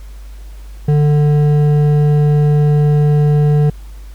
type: tone with hard clipping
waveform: sine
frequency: 148 Hz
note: D3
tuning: 14 cents sharp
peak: -10 dBFS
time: 0.88-3.7 s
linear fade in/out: 5 ms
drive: 8 dB
effects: added 50 Hz sine -29 dBFS peak until 4.14 s + pink hiss -47 dBFS RMS until 4.14 s